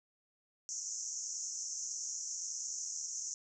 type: band-pass noise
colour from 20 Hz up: pink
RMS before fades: -41 dBFS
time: 0.69-3.34 s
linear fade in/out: 0 ms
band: 5700 to 7100 Hz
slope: 96 dB/octave
effects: none